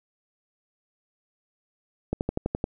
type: slowing click train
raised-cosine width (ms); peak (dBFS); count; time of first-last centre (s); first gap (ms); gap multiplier
2; -12; 7; 2.13-2.641; 79; 1.03
effects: none